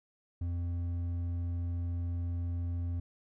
sine tone with hard clipping, 86.6 Hz, F2, 14 cents flat, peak -33 dBFS, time 0.41-3 s, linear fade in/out 5 ms, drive 5 dB, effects none

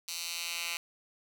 10% pulse tone with high-pass filter sweep, 170 Hz, F3, 46 cents flat, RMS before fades -37 dBFS, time 0.08-0.77 s, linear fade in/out 2 ms, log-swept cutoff 4400 to 2400 Hz, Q 1.3, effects 9-bit

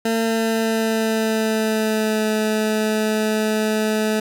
20% pulse tone with pitch glide, 226.1 to 216.1 Hz, A3 to A3, +47 to -31 cents, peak -13 dBFS, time 0.05-4.2 s, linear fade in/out 5 ms, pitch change -78 cents, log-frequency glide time 0.21-2.26 s, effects none

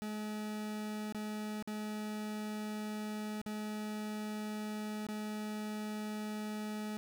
40% pulse tone with dropouts, 212.5 Hz, G#3, 40 cents sharp, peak -37 dBFS, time 0.02-6.97 s, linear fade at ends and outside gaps 0 ms, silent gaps 1.124-1.147 / 1.625-1.675 / 3.415-3.462 / 5.067-5.087 s, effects none

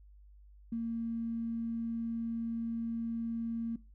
triangle tone with tanh clipping, 229.8 Hz, A#3, 25 cents flat, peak -32 dBFS, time 0.72-3.76 s, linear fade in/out 5 ms, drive 3 dB, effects noise-tail reverb RT60 0.3 s tail -20 dB re dry + added 50 Hz sine -54 dBFS peak until 3.94 s

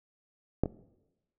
clicks, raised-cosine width 2 ms, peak -11 / -20 dBFS, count 2, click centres 0.636 / 0.658 s, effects noise-tail reverb RT60 1.0 s tail -20 dB re dry

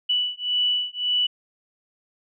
sine beating tone pair, 2960 / 2961.8 Hz, F#7 / F#7, 0 / +1 cents, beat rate 1.8 Hz, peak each -24 / -24 dBFS, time 0.09-1.27 s, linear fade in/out 10 ms, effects none

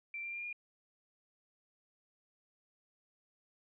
sine tone with pitch steps, 2349 / 2374 / 2398 / 2423 Hz, D7 / D7 / D7 / D#7, 0 / +18 / +36 / -47 cents, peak -39 dBFS, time 0.14-0.528 s, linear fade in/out 2 ms, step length 97 ms, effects none

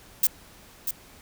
violet noise with echo, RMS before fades -19 dBFS, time 0.23-0.27 s, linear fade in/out 5 ms, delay 640 ms, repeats 1, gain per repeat -8 dB, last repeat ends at 0.91 s, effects pink hiss -51 dBFS RMS until 1.21 s

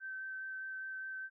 sine tone with vibrato, 1545 Hz, G6, 26 cents flat, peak -40 dBFS, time 0-1.3 s, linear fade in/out 50 ms, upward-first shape sine, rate 4.9 Hz, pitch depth 10 cents each way, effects none

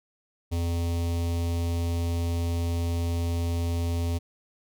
square tone with notch filter, 85 Hz, F2, 46 cents flat, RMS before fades -27 dBFS, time 0.51-4.19 s, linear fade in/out 20 ms, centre 1500 Hz, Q 0.82, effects none

